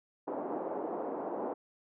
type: band-pass noise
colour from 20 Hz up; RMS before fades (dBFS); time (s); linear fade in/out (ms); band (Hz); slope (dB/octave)
pink; -37; 0.27-1.54; 10; 290 to 880; 24
effects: none